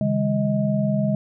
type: tone cluster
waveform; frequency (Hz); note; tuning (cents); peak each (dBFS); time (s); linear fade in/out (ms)
sine; 138 / 158.3 / 203.2 / 630; C#3 / D#3 / G#3 / D#5; -7 / +30 / -38 / +21; -24 / -28 / -21 / -26; 0.01-1.15; 2
effects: none